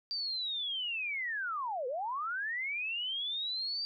sine linear two-way sweep, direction down then up, 4699 to 474 to 4699 Hz, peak -33 dBFS, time 0.11-3.85 s, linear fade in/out 0 ms, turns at 1.87 s, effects none

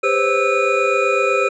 triangle tone cluster, 399.7 / 508 / 536 / 1310 / 2454 Hz, G4 / B4 / C5 / E6 / D#7, +34 / +49 / +42 / -11 / -25 cents, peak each -19 dBFS, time 0.03-1.49 s, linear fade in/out 10 ms, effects resampled to 24000 Hz

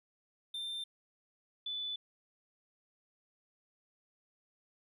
triangle / sine tone pair in turn, 3583 / 3487 Hz, A7 / A7, +31 / -16 cents, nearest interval unison, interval 47 cents, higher first, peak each -36 / -36 dBFS, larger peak neither, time 0.54-0.84 / 1.66-1.96 s, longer neither, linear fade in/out 5 ms, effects none

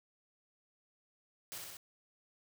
white noise with echo, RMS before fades -44 dBFS, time 1.52-1.58 s, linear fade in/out 0 ms, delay 63 ms, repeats 3, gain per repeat -2 dB, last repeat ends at 1.769 s, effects none

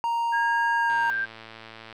triangle tone, 932.3 Hz, A#5, in tune, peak -21 dBFS, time 0.04-1.1 s, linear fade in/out 0 ms
sine tone with pitch glide, 1630 to 1580.9 Hz, G#6 to G6, -33 to +14 cents, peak -24 dBFS, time 0.32-1.26 s, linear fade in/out 20 ms, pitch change -53 cents, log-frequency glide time 0.76-1.12 s
click train, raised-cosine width 0.3 ms, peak -26 dBFS, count 116, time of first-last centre 0.9-1.927 s, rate 112 Hz
effects none

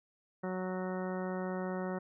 harmonic tone, 185 Hz, F#3, in tune, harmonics 1 / 2 / 3 / 4 / 5 / 6 / 7 / 8 / 10, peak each -37 / -40 / -41 / -46 / -48 / -50 / -50 / -50 / -51 dBFS, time 0.43-1.99 s, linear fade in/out 10 ms, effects none

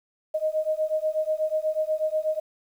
sine beating tone pair, 619 / 627.2 Hz, D#5 / D#5, -9 / +14 cents, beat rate 8.2 Hz, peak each -26 dBFS, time 0.34-2.4 s, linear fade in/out 10 ms, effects 9-bit

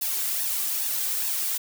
blue noise with flanger, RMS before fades -27 dBFS, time 0.01-1.58 s, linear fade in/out 10 ms, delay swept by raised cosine 1.1 to 2.6 ms, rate 2.4 Hz, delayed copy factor +0.65, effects none

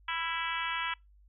harmonic tone with a mistuned harmonic, 329.6 Hz, E4, in tune, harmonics 3 / 4 / 5 / 6 / 7 / 8 / 9 / 10, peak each -37 / -38 / -39 / -40 / -40 / -41 / -42 / -42 dBFS, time 0.08-0.94 s, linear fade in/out 5 ms, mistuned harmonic 4, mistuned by +23 cents, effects noise-tail reverb RT60 0.2 s tail -26 dB re dry + added 50 Hz sine -57 dBFS peak until 1.28 s

